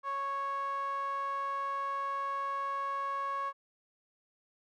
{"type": "tone with band-pass filter", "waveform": "sawtooth", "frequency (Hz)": 553, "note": "C#5", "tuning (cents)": -4, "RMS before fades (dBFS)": -35, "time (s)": [0.03, 3.53], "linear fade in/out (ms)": 50, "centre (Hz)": 1200, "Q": 7.6, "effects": []}